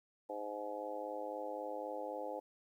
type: harmonic tone with a mistuned harmonic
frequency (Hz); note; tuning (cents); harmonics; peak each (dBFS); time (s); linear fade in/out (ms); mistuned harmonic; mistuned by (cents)
103.83; G#2; 0; 3 / 4 / 5 / 6 / 7 / 8; -49 / -50 / -43 / -48 / -49 / -46; 0.29-2.4; 10; 8; +38
effects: 12-bit